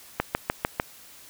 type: click train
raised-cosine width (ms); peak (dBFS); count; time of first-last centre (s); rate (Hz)
0.5; -7; 5; 0.2-0.799; 6.68
effects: white hiss -49 dBFS RMS until 1.29 s